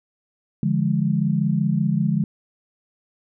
sine chord, D diminished, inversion none, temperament equal with one note detuned, 146.83 / 172.11 / 207.7 Hz, D3 / F3 / Ab3, 0 / -25 / 0 cents, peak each -22 dBFS, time 0.63-2.24 s, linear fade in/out 2 ms, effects none

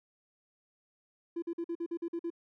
triangle tone bursts, 338.3 Hz, E4, 45 cents sharp, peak -29 dBFS, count 9, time 1.36-2.303 s, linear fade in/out 10 ms, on 63 ms, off 47 ms, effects tanh soft clip ceiling -29 dBFS

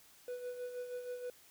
triangle tone with tremolo, 493.9 Hz, B4, in tune, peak -36 dBFS, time 0.28-1.3 s, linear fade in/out 2 ms, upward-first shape sine, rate 6.3 Hz, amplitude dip 55%, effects white hiss -62 dBFS RMS until 1.5 s

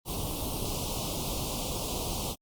pink band-stop noise, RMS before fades -33 dBFS, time 0.05-2.36 s, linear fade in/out 50 ms, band 1100 to 2700 Hz, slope 48 dB/octave, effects Opus 32 kbps

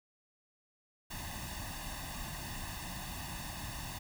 pink noise with comb filter, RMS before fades -42 dBFS, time 1.1-3.99 s, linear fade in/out 10 ms, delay 1.1 ms, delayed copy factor +0.85, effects none

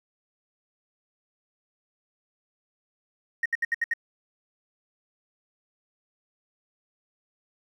triangle tone bursts, 1864.7 Hz, A#6, in tune, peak -18 dBFS, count 6, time 3.43-3.937 s, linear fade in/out 5 ms, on 27 ms, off 69 ms, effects tanh soft clip ceiling -20 dBFS

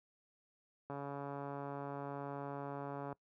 click train, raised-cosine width 1 ms, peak -30 dBFS, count 315, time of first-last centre 0.9-3.127 s, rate 141 Hz, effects noise-tail reverb RT60 0.1 s tail -22 dB re dry + high-pass 80 Hz 12 dB/octave

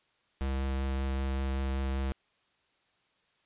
square tone with vibrato, 67 Hz, C2, 42 cents sharp, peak -30 dBFS, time 0.41-2.12 s, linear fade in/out 0 ms, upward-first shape triangle, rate 5.2 Hz, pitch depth 12 cents each way, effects white hiss -71 dBFS RMS until 3.45 s + resampled to 8000 Hz

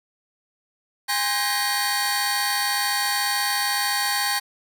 sawtooth tone cluster, 816 / 1049 / 1553 / 1890 / 4471 Hz, G#5 / C6 / G6 / A#6 / C#8, -31 / +4 / -17 / +23 / +14 cents, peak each -23 / -27 / -29 / -24 / -23 dBFS, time 1.08-4.4 s, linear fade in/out 20 ms, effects none

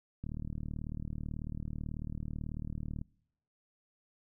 click train, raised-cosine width 5 ms, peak -27 dBFS, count 107, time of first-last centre 0.24-3.015 s, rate 38.2 Hz, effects noise-tail reverb RT60 0.8 s tail -26 dB re dry

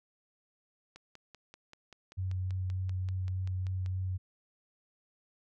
click train, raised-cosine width 0.2 ms, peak -33 dBFS, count 16, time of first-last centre 0.96-3.861 s, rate 5.17 Hz
sine tone with vibrato, 93 Hz, F#2, 9 cents sharp, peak -31 dBFS, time 2.17-4.18 s, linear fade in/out 20 ms, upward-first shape sine, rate 3.4 Hz, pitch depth 11 cents each way
effects none

